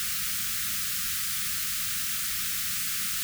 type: band-stop noise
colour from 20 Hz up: white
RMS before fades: -30 dBFS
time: 0-3.23 s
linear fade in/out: 0 ms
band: 230 to 1200 Hz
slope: 96 dB/octave
effects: none

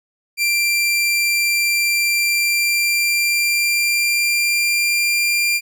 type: tone with pitch glide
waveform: sawtooth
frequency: 2365 to 2386 Hz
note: D7 to D7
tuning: +12 to +27 cents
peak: -12 dBFS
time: 0.37-5.61 s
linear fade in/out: 50 ms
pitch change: +15 cents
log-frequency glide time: 2.06-5.25 s
effects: none

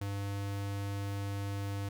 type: tone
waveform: square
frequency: 99.9 Hz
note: G2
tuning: 33 cents sharp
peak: -35 dBFS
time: 0.01-1.89 s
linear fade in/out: 5 ms
effects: none

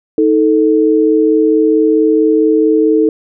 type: tone pair together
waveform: sine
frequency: 315.6 / 440.1 Hz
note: D#4 / A4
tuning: +25 / 0 cents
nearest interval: tritone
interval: 575 cents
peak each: -10 dBFS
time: 0.18-3.09 s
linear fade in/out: 2 ms
effects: none

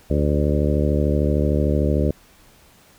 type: harmonic tone with a mistuned harmonic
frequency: 73.3 Hz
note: D2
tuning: 3 cents flat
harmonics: 1 / 2 / 3 / 4 / 5 / 6 / 7 / 8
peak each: -20 / -23 / -25 / -26 / -27 / -28 / -28 / -29 dBFS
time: 0.1-2.11 s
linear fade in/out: 5 ms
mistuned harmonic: 8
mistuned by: +16 cents
effects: pink hiss -52 dBFS RMS until 2.98 s

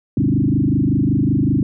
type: tone with frequency modulation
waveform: sine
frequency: 203.3 Hz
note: G#3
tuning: 37 cents flat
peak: -13 dBFS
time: 0.17-1.63 s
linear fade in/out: 2 ms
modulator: 25.3 Hz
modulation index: 4.1
effects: none

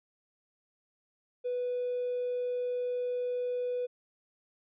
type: tone with hard clipping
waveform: triangle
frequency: 493.9 Hz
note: B4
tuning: in tune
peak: -30 dBFS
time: 1.44-3.87 s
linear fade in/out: 20 ms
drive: 3 dB
effects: resampled to 8000 Hz

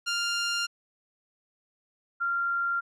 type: tone pair in turn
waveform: 15% pulse / sine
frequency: 1398 / 1385.9 Hz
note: F6 / F6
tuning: +1 / -14 cents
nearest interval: unison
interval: 15 cents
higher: first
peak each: -20 / -25 dBFS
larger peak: first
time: 0.06-0.67 / 2.2-2.81 s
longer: neither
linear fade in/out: 20 ms
effects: resampled to 24000 Hz

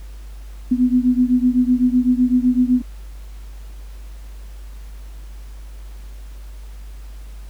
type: beating tone pair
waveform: sine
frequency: 246.9 / 254.8 Hz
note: B3 / C4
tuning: 0 / -46 cents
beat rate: 7.9 Hz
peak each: -15 / -17 dBFS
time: 0.71-2.82 s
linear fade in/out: 10 ms
effects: added 50 Hz sine -32 dBFS peak until 7.49 s + pink hiss -50 dBFS RMS until 7.49 s

